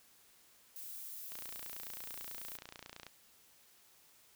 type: noise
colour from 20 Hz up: violet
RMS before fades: -47 dBFS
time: 0.76-2.57 s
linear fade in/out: 0 ms
type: click train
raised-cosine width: 0.2 ms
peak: -30 dBFS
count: 52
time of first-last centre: 1.32-3.067 s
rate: 29.2 Hz
effects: white hiss -65 dBFS RMS until 4.35 s